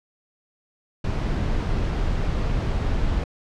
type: noise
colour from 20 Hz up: brown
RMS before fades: -23 dBFS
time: 1.04-3.24 s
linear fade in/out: 5 ms
effects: low-pass 5000 Hz 12 dB/octave